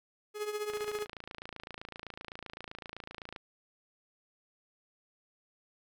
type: tone with tremolo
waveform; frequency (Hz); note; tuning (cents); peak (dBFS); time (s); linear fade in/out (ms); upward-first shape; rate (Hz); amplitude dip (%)
45% pulse; 420.2; G#4; +20; -31; 0.34-1.07; 50; triangle; 15; 75
type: click train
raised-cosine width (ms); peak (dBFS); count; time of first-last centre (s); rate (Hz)
0.3; -26; 75; 0.7-3.362; 27.8
effects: none